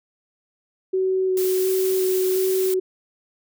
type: tone with vibrato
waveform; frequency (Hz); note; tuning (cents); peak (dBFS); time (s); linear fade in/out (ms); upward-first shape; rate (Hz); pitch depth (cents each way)
sine; 374.8; F#4; +22; -18; 0.93-2.8; 10; square; 1.4; 9
type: noise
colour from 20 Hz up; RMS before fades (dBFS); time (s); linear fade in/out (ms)
blue; -30; 1.37-2.74; 2
effects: none